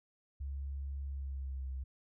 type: tone with pitch glide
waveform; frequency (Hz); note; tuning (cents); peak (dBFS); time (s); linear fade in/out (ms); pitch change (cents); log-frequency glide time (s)
sine; 69.1 to 65.75; C#2 to C2; -5 to +9; -37; 0.4-1.84; 10; -86; 1.08-1.69
effects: none